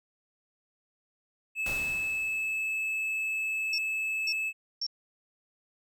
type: tone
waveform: triangle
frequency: 2606 Hz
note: E7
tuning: 20 cents flat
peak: -27 dBFS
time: 1.55-4.53 s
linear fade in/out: 50 ms
type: noise with exponential decay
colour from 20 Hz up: pink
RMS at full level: -37 dBFS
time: 1.66-2.95 s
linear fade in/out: 2 ms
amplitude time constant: 280 ms
type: tone bursts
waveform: sine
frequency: 5470 Hz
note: F8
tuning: 37 cents flat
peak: -29 dBFS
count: 3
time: 3.73-4.866 s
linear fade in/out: 2 ms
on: 52 ms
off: 490 ms
effects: none